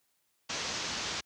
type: low-pass noise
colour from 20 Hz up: white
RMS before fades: -36 dBFS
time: 0.49-1.21 s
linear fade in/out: 10 ms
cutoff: 6500 Hz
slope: 48 dB/octave
effects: white hiss -75 dBFS RMS until 1.25 s + high-pass 60 Hz 12 dB/octave